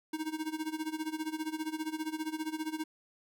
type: tone with tremolo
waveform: square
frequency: 313.3 Hz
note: D#4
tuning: 12 cents sharp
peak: -32 dBFS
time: 0.13-2.84 s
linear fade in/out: 5 ms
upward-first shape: sine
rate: 15 Hz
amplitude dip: 85%
effects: none